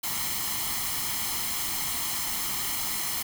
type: noise with comb filter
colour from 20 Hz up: white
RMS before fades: -30 dBFS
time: 0.03-3.23 s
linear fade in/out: 10 ms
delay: 0.96 ms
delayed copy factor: +0.65
effects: none